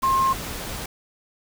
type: tone in noise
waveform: sine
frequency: 1064 Hz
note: C6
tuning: 29 cents sharp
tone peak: -17 dBFS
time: 0.03-0.33 s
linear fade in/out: 5 ms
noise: pink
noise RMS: -32 dBFS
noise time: 0.02-0.86 s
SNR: +12 dB
effects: none